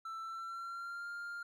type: tone with pitch glide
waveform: triangle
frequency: 1330 to 1401 Hz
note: E6 to F6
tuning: +15 to +5 cents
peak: -39 dBFS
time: 0.05-1.43 s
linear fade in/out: 5 ms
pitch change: +90 cents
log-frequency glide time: 0.21-1.08 s
effects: none